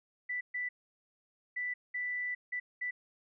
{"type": "tone bursts at uneven times", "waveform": "sine", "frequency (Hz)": 1979, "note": "B6", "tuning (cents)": 3, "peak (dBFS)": -33, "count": 6, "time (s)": [[0.29, 0.41], [0.54, 0.69], [1.56, 1.74], [1.94, 2.35], [2.52, 2.6], [2.81, 2.91]], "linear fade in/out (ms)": 10, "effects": []}